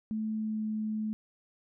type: tone with pitch glide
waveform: sine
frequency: 217.7 to 215.9 Hz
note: A3 to A3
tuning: -18 to -33 cents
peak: -30 dBFS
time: 0.11-1.13 s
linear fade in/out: 0 ms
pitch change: -15 cents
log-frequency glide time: 0.33-0.66 s
effects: none